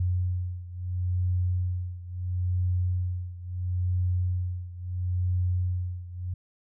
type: beating tone pair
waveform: sine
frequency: 90 / 90.74 Hz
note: F#2 / F#2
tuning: -47 / -33 cents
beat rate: 0.74 Hz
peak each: -27 / -30 dBFS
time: 0-6.34 s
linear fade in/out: 5 ms
effects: none